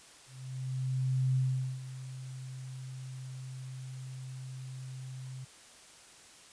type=tone with ADSR envelope; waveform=sine; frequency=130 Hz; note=C3; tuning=11 cents flat; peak=-25 dBFS; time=0.26-5.45 s; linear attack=1100 ms; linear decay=440 ms; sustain=-15 dB; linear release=10 ms; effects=white hiss -55 dBFS RMS until 6.52 s + resampled to 22050 Hz